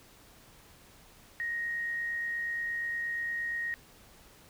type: tone with amplitude modulation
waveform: sine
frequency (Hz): 1873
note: A#6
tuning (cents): +8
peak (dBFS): -30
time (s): 1.4-3.74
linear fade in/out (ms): 0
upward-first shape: sine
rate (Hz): 68.5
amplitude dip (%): 25
effects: pink hiss -57 dBFS RMS until 4.49 s